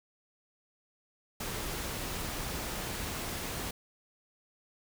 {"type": "noise", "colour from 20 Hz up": "pink", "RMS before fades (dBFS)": -37, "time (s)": [1.4, 3.71], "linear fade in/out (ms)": 5}
{"type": "clicks", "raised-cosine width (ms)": 2, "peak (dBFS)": [-36, -28], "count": 2, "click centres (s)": [2.277, 2.289]}
{"effects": []}